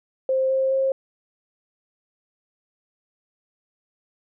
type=tone with pitch steps; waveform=sine; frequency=526 / 530.3 / 534.6 Hz; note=C5 / C5 / C5; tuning=+9 / +23 / +37 cents; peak=-18 dBFS; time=0.29-0.92 s; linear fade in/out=2 ms; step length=210 ms; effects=none